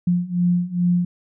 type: beating tone pair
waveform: sine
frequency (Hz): 175.1 / 177.5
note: F3 / F3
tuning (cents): +5 / +28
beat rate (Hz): 2.4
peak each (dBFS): -21 / -19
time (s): 0.07-1.05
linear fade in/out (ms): 5
effects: none